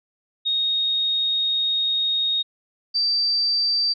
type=tone pair in turn; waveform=sine; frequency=3729 / 4663 Hz; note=A#7 / D8; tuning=0 / -13 cents; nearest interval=major third; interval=387 cents; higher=second; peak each=-19 / -18 dBFS; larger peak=second; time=0.45-2.43 / 2.94-3.94 s; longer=first; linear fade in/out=20 ms; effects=none